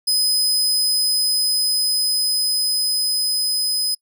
sawtooth tone with level ramp, 5030 Hz, D#8, 18 cents sharp, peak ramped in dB -13 to -16 dBFS, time 0.07-3.95 s, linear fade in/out 10 ms, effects noise-tail reverb RT60 0.1 s tail -23 dB re dry

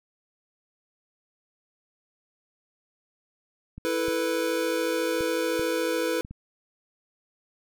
clicks, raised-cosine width 5 ms, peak -27 dBFS, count 6, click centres 3.78 / 4.083 / 5.208 / 5.595 / 6.249 / 6.31 s
square chord, E suspended fourth, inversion none, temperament equal, 329.6 / 440 / 493.9 Hz, E4 / A4 / B4, 0 / 0 / 0 cents, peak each -30 / -32 / -28 dBFS, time 3.85-6.21 s, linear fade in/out 0 ms
effects none

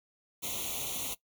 white noise with comb filter, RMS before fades -36 dBFS, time 0.42-1.15 s, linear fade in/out 20 ms, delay 0.3 ms, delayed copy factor +1, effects noise-tail reverb RT60 0.1 s tail -18 dB re dry

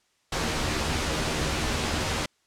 pink noise with comb filter, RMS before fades -27 dBFS, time 0.32-2.26 s, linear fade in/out 5 ms, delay 13 ms, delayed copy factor +0.55, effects white hiss -68 dBFS RMS until 2.46 s + low-pass 7000 Hz 12 dB/octave

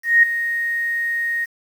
sine tone with ADSR envelope, 1864.7 Hz, A#6, in tune, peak -7 dBFS, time 0.03-1.46 s, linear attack 200 ms, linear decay 7 ms, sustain -12 dB, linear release 24 ms, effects 7-bit

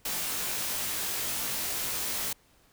white noise with comb filter, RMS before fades -32 dBFS, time 0.05-2.33 s, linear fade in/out 5 ms, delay 19 ms, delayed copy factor -0.8, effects pink hiss -63 dBFS RMS until 2.72 s

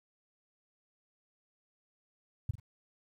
sine tone with echo, 103.83 Hz, G#2, in tune, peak -25 dBFS, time 2.49-2.51 s, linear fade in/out 5 ms, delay 45 ms, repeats 2, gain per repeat -12 dB, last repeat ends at 2.6 s, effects 11-bit

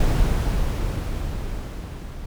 brown noise with level ramp, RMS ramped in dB -18 to -34 dBFS, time 0-2.26 s, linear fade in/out 5 ms, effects none

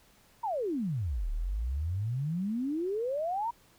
sine exponential two-way sweep, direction down then up, 969 to 35.38 to 969 Hz, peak -29 dBFS, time 0.43-3.51 s, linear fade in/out 10 ms, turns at 1.3 s, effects pink hiss -62 dBFS RMS until 3.78 s

